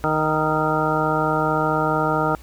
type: harmonic tone with a mistuned harmonic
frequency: 155.56 Hz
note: D#3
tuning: in tune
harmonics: 1 / 2 / 3 / 4 / 5 / 6 / 8 / 9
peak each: -26 / -26 / -26 / -26 / -26 / -26 / -26 / -26 dBFS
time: 0.04-2.35 s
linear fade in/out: 0 ms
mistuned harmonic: 9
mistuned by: -27 cents
effects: added 60 Hz sine -41 dBFS peak until 2.42 s + pink hiss -49 dBFS RMS until 2.42 s